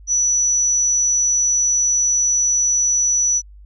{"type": "tone", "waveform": "sine", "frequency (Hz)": 5920, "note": "F#8", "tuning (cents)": 0, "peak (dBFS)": -14, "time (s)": [0.07, 3.42], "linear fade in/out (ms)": 50, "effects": ["added 50 Hz sine -39 dBFS peak until 3.65 s"]}